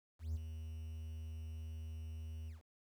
triangle tone with ADSR envelope, 79.6 Hz, D#2, 40 cents sharp, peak -32 dBFS, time 0.19-2.62 s, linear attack 160 ms, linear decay 23 ms, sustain -9 dB, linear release 140 ms, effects tanh soft clip ceiling -29 dBFS + 11-bit

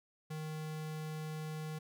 square tone, 155.56 Hz, D#3, in tune, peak -40 dBFS, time 0.3-1.79 s, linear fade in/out 10 ms, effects none

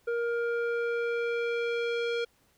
square tone with low-pass filter sweep, 470 Hz, A#4, 14 cents sharp, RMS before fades -30 dBFS, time 0.07-2.25 s, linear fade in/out 10 ms, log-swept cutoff 1200 to 3500 Hz, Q 1.6, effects pink hiss -67 dBFS RMS until 2.57 s

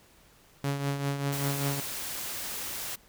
sawtooth tone with tremolo, 140.4 Hz, C#3, 22 cents sharp, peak -22 dBFS, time 0.64-1.8 s, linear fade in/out 2 ms, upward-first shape triangle, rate 5.1 Hz, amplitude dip 60%
white noise, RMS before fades -36 dBFS, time 1.32-2.96 s, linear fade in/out 10 ms
effects pink hiss -59 dBFS RMS until 3.08 s

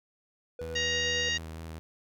triangle tone with tremolo, 489.9 Hz, B4, 14 cents flat, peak -33 dBFS, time 0.59-1.29 s, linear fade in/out 2 ms, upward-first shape sine, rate 8.8 Hz, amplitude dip 25%
sawtooth tone with vibrato, 80.7 Hz, E2, 36 cents flat, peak -35 dBFS, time 0.61-1.79 s, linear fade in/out 0 ms, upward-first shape square, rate 4.2 Hz, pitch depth 15 cents each way
harmonic tone, 940 Hz, A#5, 14 cents sharp, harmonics 2 / 3 / 4 / 5 / 6 / 7, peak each -31 / -32 / -35 / -39 / -41 / -39 dBFS, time 0.75-1.38 s, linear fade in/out 10 ms
effects none

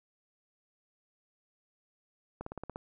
slowing click train, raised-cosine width 1 ms, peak -25 dBFS, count 7, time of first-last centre 2.41-2.759 s, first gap 54 ms, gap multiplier 1.03, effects none

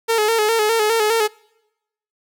sawtooth tone with vibrato, 440 Hz, A4, in tune, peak -11 dBFS, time 0.08-1.28 s, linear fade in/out 20 ms, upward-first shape square, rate 4.9 Hz, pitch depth 61 cents each way, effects noise-tail reverb RT60 0.9 s tail -26 dB re dry

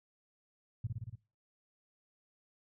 sine tone with echo, 113.3 Hz, A#2, 49 cents flat, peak -32 dBFS, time 0.84-0.87 s, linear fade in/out 5 ms, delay 57 ms, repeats 5, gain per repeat -2 dB, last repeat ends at 1.155 s, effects noise-tail reverb RT60 0.3 s tail -20 dB re dry

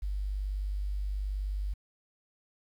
sine tone, 49.44 Hz, G1, 15 cents sharp, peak -30 dBFS, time 0.02-1.74 s, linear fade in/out 10 ms, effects 10-bit

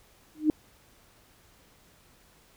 sine tone with exponential growth, 306.8 Hz, D#4, 24 cents flat, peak -15 dBFS, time 0.35-0.5 s, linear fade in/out 1 ms, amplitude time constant 32 ms, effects pink hiss -60 dBFS RMS until 2.56 s

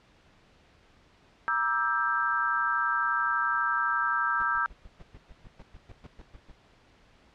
sine chord, E half-diminished seventh, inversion second, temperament just, 949.3 / 1186.7 / 1318.5 / 1582.2 Hz, Bb5 / D6 / E6 / G6, +31 / +18 / 0 / +16 cents, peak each -33 / -34 / -28 / -28 dBFS, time 1.48-4.66 s, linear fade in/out 0 ms
brown noise bursts, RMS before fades -45 dBFS, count 15, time 4.4-6.515 s, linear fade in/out 2 ms, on 29 ms, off 120 ms
effects pink hiss -60 dBFS RMS until 7.34 s + low-pass 4000 Hz 12 dB/octave

